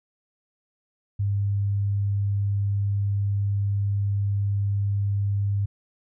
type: tone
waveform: sine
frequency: 100.5 Hz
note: G2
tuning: 44 cents sharp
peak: -21 dBFS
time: 1.19-5.66 s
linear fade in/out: 10 ms
effects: none